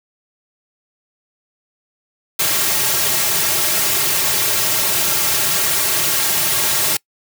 white noise with comb filter, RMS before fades -17 dBFS, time 2.39-6.97 s, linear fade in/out 5 ms, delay 4 ms, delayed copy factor -0.95, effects noise-tail reverb RT60 0.1 s tail -25 dB re dry + high-pass 100 Hz 12 dB/octave

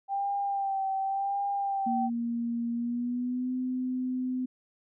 sine tone with vibrato, 787 Hz, G5, 7 cents sharp, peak -27 dBFS, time 0.08-2.1 s, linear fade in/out 50 ms, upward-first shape sine, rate 0.9 Hz, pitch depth 33 cents each way
sine tone with pitch glide, 234.7 to 254.5 Hz, A#3 to C4, +12 to -48 cents, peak -28 dBFS, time 1.86-4.46 s, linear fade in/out 10 ms, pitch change +140 cents, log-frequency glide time 2.72-3.53 s
effects none

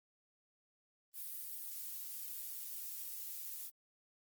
violet noise, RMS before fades -45 dBFS, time 1.13-3.71 s, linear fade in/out 50 ms, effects Opus 32 kbps

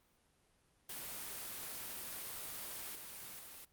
white noise with level steps, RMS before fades -45 / -49 / -52 dBFS, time 0.89-3.65 s, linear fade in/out 5 ms, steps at 2.95 / 3.39 s, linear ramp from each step 5 ms, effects pink hiss -73 dBFS RMS until 3.72 s + Opus 32 kbps

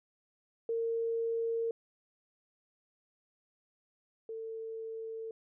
sine tone pair in turn, 458.4 / 447.9 Hz, A#4 / A4, -29 / +31 cents, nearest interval unison, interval 40 cents, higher first, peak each -30 / -38 dBFS, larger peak first, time 0.69-1.71 / 4.29-5.31 s, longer neither, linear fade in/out 2 ms, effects none

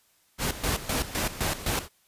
pink noise with tremolo, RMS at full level -27 dBFS, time 0.38-1.89 s, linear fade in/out 50 ms, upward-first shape square, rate 3.9 Hz, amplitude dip 75%, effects white hiss -65 dBFS RMS until 2.07 s + resampled to 32000 Hz

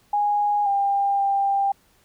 sine tone with pitch steps, 825 / 798 / 793 Hz, G#5 / G5 / G5, -12 / +31 / +20 cents, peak -18 dBFS, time 0.13-1.72 s, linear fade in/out 5 ms, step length 530 ms, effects pink hiss -60 dBFS RMS until 2.04 s

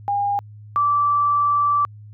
sine tone pair in turn, 810 / 1163.3 Hz, G#5 / D6, -43 / -17 cents, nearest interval tritone, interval 626 cents, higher second, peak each -18 / -15 dBFS, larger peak second, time 0.08-0.39 / 0.76-1.85 s, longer second, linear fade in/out 0 ms, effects added 105 Hz sine -38 dBFS peak until 2.13 s

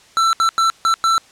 square tone bursts at uneven times, 1336 Hz, E6, 23 cents sharp, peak -13 dBFS, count 5, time 0.17-0.33 / 0.4-0.49 / 0.58-0.7 / 0.85-0.94 / 1.04-1.18 s, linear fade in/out 0 ms, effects white hiss -48 dBFS RMS until 1.31 s + low-pass 7000 Hz 12 dB/octave

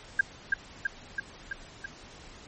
sine tone with echo, 1605 Hz, G6, 40 cents sharp, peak -17 dBFS, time 0.19-0.21 s, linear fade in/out 5 ms, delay 330 ms, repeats 5, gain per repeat -3 dB, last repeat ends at 1.86 s, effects pink hiss -49 dBFS RMS until 2.47 s + MP3 32 kbps

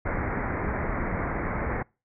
pink low-pass noise, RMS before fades -29 dBFS, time 0.05-1.83 s, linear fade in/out 10 ms, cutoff 2200 Hz, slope 96 dB/octave, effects noise-tail reverb RT60 0.3 s tail -26 dB re dry

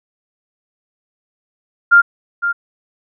sine tone with echo, 1399 Hz, F6, 3 cents sharp, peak -4 dBFS, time 1.91-2.02 s, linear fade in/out 20 ms, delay 510 ms, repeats 1, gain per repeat -10 dB, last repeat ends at 2.53 s, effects none

